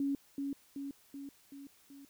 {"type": "tone with echo", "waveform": "sine", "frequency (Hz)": 278.5, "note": "C#4", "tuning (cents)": 8, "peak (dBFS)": -30, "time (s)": [0, 0.15], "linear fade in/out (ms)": 2, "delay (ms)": 380, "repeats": 5, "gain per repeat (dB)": -4, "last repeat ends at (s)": 2.05, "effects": ["white hiss -65 dBFS RMS until 2.09 s"]}